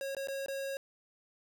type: tone with dropouts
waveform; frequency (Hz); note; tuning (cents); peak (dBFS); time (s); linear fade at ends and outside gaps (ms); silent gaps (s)
square; 546; C#5; -26; -36; 0.01-0.77; 1; 0.149-0.167 / 0.273-0.284 / 0.461-0.483
effects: none